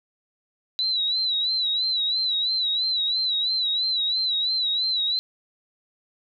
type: tone with vibrato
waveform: sine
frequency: 3951 Hz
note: B7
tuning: in tune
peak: -21 dBFS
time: 0.79-5.19 s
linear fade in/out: 0 ms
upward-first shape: sine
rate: 3 Hz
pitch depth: 80 cents each way
effects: none